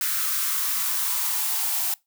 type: noise with high-pass filter sweep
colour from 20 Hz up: blue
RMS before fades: -25 dBFS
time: 0.01-1.94 s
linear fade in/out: 2 ms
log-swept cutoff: 1400 to 750 Hz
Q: 3.3
effects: noise-tail reverb RT60 0.2 s tail -23 dB re dry